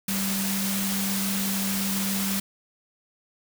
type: tone in noise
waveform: sine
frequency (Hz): 195.5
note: G3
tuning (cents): -4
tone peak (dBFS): -27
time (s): 0.08-2.4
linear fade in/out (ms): 5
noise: white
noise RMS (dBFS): -29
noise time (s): 0.08-2.4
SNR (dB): -1
effects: none